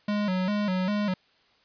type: tone with vibrato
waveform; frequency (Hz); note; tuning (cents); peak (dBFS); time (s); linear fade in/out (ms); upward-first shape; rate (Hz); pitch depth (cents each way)
square; 195.8; G3; -2; -25; 0.08-1.14; 5; square; 2.5; 100
effects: white hiss -63 dBFS RMS until 1.64 s + resampled to 11025 Hz